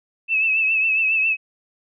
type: tone with vibrato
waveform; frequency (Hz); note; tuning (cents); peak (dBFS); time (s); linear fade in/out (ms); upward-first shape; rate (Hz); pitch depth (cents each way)
sine; 2611; E7; -17; -16; 0.28-1.37; 50; triangle; 7.3; 56
effects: none